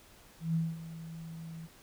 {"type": "tone with ADSR envelope", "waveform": "sine", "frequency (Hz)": 163.6, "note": "E3", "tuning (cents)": -13, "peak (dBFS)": -26, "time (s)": [0.4, 1.68], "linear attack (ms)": 150, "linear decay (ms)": 210, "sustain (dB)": -15, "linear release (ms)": 36, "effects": ["pink hiss -58 dBFS RMS until 1.82 s"]}